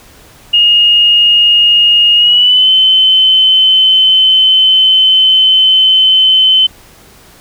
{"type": "tone with pitch glide", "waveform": "sine", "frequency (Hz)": [2854, 3059], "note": ["F7", "G7"], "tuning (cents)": [37, -43], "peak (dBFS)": -4, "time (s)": [0.53, 6.67], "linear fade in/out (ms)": 10, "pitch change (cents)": 120, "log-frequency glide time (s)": [2.15, 2.69], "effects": ["pink hiss -40 dBFS RMS until 7.4 s"]}